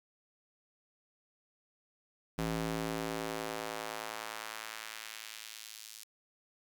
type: tone with high-pass filter sweep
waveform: square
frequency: 54.9 Hz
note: A1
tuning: 3 cents flat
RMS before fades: -40 dBFS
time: 2.38-6.04 s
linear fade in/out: 5 ms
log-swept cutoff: 140 to 5300 Hz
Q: 0.87
effects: 10-bit